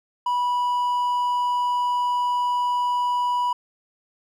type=tone; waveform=triangle; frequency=980 Hz; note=B5; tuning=14 cents flat; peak=-18 dBFS; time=0.26-3.53 s; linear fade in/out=5 ms; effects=none